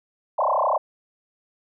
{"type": "tone with frequency modulation", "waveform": "sine", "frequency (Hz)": 829, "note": "G#5", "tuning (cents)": -3, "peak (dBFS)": -18, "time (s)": [0.38, 0.78], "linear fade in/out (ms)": 10, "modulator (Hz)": 32.2, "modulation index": 8, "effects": []}